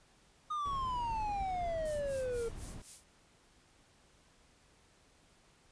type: exponential sweep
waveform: triangle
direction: down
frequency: 1241 to 452.3 Hz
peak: -32 dBFS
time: 0.5-2.49 s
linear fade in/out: 10 ms
type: noise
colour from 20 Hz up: brown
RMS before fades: -45 dBFS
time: 0.65-2.82 s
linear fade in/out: 5 ms
type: noise with tremolo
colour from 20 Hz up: violet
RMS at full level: -44 dBFS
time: 1.85-3.04 s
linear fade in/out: 5 ms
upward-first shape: sine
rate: 4 Hz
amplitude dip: 90%
effects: pink hiss -66 dBFS RMS until 5.71 s + resampled to 22050 Hz